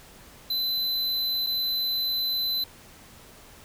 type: tone with dropouts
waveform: square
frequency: 4028 Hz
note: B7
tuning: 33 cents sharp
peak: -25 dBFS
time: 0.5-2.64 s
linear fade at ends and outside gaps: 5 ms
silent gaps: 1.465-1.469 s
effects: pink hiss -50 dBFS RMS until 3.64 s